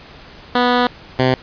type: tone pair in turn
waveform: 10% pulse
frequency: 245.8 / 128.82 Hz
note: B3 / C3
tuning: -8 / -27 cents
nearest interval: major seventh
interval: 1119 cents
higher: first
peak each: -4 dBFS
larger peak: neither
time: 0.55-0.87 / 1.19-1.34 s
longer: first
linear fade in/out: 2 ms
effects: pink hiss -40 dBFS RMS until 1.42 s + resampled to 11025 Hz